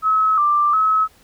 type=tone with vibrato; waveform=sine; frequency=1233 Hz; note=D#6; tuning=16 cents flat; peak=-13 dBFS; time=0.02-1.08 s; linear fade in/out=50 ms; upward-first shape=square; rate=1.4 Hz; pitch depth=74 cents each way; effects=pink hiss -53 dBFS RMS until 1.23 s